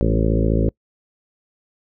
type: harmonic tone with a mistuned harmonic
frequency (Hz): 55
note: A1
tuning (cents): 0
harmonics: 1 / 2 / 3 / 4 / 5 / 6 / 7 / 8 / 9 / 10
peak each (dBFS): -19 / -22 / -24 / -25 / -26 / -27 / -27 / -28 / -29 / -29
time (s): 0.01-0.69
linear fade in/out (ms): 0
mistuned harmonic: 4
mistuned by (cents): -32
effects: noise-tail reverb RT60 0.1 s tail -26 dB re dry